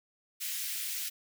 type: high-pass noise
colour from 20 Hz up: white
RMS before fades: -36 dBFS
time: 0.4-1.1 s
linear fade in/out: 20 ms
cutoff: 1900 Hz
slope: 24 dB/octave
effects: none